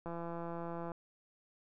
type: click train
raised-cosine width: 1 ms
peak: -29 dBFS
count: 146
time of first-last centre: 0.06-0.918 s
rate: 169 Hz
effects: none